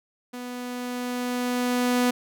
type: tone with level ramp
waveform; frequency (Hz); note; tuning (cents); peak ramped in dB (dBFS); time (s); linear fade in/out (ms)
sawtooth; 246.9; B3; 0; -30 to -15; 0.33-2.11; 10
effects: none